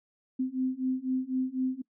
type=beating tone pair; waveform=sine; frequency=256.5 / 260.5 Hz; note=C4 / C4; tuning=-34 / -7 cents; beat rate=4 Hz; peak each=-31 / -30 dBFS; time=0.39-1.82 s; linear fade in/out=10 ms; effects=noise-tail reverb RT60 0.1 s tail -23 dB re dry